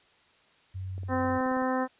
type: tone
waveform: sine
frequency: 94 Hz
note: F#2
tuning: 28 cents sharp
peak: -33 dBFS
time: 0.74-1.39 s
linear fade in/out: 20 ms
type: click train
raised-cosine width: 2 ms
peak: -34 dBFS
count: 13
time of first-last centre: 0.98-1.622 s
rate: 18.7 Hz
type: harmonic tone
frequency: 258 Hz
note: C4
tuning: 24 cents flat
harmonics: 1 / 2 / 3 / 4 / 5 / 6 / 7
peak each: -29 / -31 / -33 / -34 / -38 / -41 / -39 dBFS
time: 1.08-1.88 s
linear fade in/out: 50 ms
effects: white hiss -62 dBFS RMS until 1.99 s + resampled to 8000 Hz